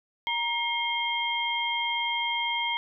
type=tone cluster; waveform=sine; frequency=939 / 2144 / 3194 Hz; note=A#5 / C7 / G7; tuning=+12 / +42 / +32 cents; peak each=-30 dBFS; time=0.27-2.77 s; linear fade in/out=0 ms; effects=none